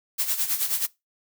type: noise with tremolo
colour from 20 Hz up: blue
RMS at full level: -23 dBFS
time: 0.18-0.87 s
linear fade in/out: 20 ms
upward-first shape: sine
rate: 9.4 Hz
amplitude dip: 70%
effects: noise-tail reverb RT60 0.2 s tail -21 dB re dry